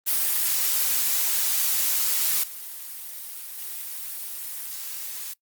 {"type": "noise with level steps", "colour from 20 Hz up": "blue", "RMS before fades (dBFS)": [-23, -37, -34], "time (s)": [0.06, 5.34], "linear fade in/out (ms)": 20, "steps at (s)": [2.43, 3.58], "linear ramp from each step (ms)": 5, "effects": ["noise-tail reverb RT60 0.1 s tail -19 dB re dry", "Opus 32 kbps"]}